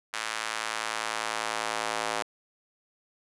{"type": "tone with high-pass filter sweep", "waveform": "square", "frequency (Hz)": 55, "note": "A1", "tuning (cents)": 0, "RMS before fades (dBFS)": -32, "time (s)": [0.13, 2.23], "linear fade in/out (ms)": 10, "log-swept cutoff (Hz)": [1400, 700], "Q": 1, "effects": ["resampled to 24000 Hz"]}